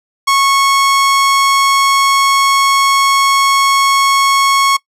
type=tone; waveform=sawtooth; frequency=1100 Hz; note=C#6; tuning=14 cents flat; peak=-5 dBFS; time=0.27-4.77 s; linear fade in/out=10 ms; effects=noise-tail reverb RT60 0.1 s tail -21 dB re dry + low-pass 11000 Hz 12 dB/octave